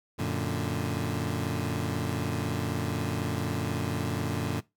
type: chord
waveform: 20% pulse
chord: Gb augmented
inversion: none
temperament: equal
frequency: 92.5 / 116.54 / 146.83 Hz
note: Gb2 / Bb2 / D3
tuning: 0 / 0 / 0 cents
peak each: -28 dBFS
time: 0.18-4.61 s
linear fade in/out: 20 ms
effects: noise-tail reverb RT60 0.2 s tail -20 dB re dry